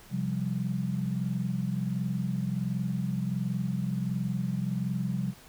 sine chord, C suspended fourth, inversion none, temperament equal, 130.81 / 174.61 / 196 Hz, C3 / F3 / G3, 0 / 0 / 0 cents, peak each -32 / -32 / -32 dBFS, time 0.1-5.34 s, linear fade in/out 50 ms, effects pink hiss -53 dBFS RMS until 5.48 s

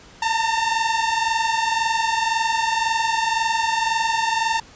sawtooth tone pair together, 893 / 914.9 Hz, A5 / A#5, +25 / -33 cents, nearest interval unison, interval 42 cents, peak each -18 dBFS, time 0.22-4.6 s, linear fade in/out 5 ms, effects pink hiss -46 dBFS RMS until 4.75 s + resampled to 16000 Hz

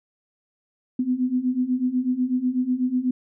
sine beating tone pair, 247.6 / 255.7 Hz, B3 / C4, +5 / -40 cents, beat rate 8.1 Hz, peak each -25 / -22 dBFS, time 0.99-3.11 s, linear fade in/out 5 ms, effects none

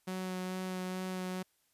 sawtooth tone with vibrato, 185 Hz, F#3, in tune, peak -32 dBFS, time 0.07-1.43 s, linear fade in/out 10 ms, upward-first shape sine, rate 2.3 Hz, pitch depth 11 cents each way, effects white hiss -74 dBFS RMS until 1.73 s + resampled to 32000 Hz

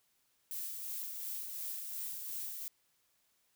violet noise with tremolo, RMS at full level -40 dBFS, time 0.51-2.68 s, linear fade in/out 0 ms, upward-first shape sine, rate 2.8 Hz, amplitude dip 35%, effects white hiss -75 dBFS RMS until 3.55 s

